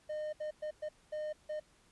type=tone bursts at uneven times; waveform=triangle; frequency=610 Hz; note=D#5; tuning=34 cents flat; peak=-34 dBFS; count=6; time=0.09-0.33 / 0.4-0.51 / 0.62-0.71 / 0.82-0.89 / 1.12-1.33 / 1.49-1.6 s; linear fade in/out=10 ms; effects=pink hiss -67 dBFS RMS until 1.91 s + resampled to 24000 Hz